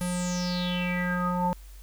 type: tone with low-pass filter sweep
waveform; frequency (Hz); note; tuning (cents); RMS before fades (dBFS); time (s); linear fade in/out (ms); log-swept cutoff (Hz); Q
square; 178.7; F3; +40; -28; 0.01-1.53; 0; 11000 to 790; 7.7
effects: added 48 Hz sine -43 dBFS peak until 1.82 s + white hiss -56 dBFS RMS until 1.82 s